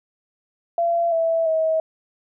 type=tone with pitch steps; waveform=sine; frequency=681 / 658 / 640 Hz; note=F5 / E5 / D#5; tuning=-44 / -3 / +49 cents; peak=-17 dBFS; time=0.78-1.8 s; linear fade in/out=2 ms; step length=340 ms; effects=none